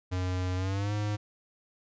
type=tone with pitch glide; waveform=square; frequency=91.6 to 104.61 Hz; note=F#2 to G#2; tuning=-17 to +13 cents; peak=-29 dBFS; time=0.11-1.17 s; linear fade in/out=20 ms; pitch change=+230 cents; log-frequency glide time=0.56-0.93 s; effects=resampled to 16000 Hz